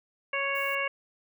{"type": "harmonic tone", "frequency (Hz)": 554.4, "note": "C#5", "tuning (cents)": 0, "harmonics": [1, 2, 3, 4, 5], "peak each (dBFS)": [-34, -34, -35, -31, -34], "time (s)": [0.33, 0.88], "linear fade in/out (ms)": 5}
{"type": "noise", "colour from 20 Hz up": "violet", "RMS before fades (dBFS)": -47, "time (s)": [0.55, 0.75], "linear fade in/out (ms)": 2}
{"effects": []}